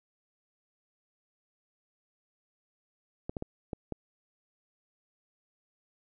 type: clicks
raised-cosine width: 2 ms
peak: -21 dBFS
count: 5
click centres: 3.295 / 3.368 / 3.424 / 3.732 / 3.923 s
effects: none